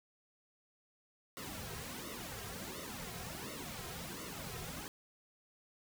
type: noise with flanger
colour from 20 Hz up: pink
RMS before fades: -45 dBFS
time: 1.37-4.88 s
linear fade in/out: 0 ms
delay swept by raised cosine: 1.2 to 3.5 ms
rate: 1.4 Hz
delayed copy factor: -0.95
effects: none